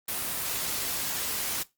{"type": "noise with amplitude modulation", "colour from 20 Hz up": "white", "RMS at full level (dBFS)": -30, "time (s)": [0.08, 1.63], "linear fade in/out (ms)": 5, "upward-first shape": "sine", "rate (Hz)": 65.3, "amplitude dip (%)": 25, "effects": ["noise-tail reverb RT60 0.2 s tail -18 dB re dry", "Opus 24 kbps"]}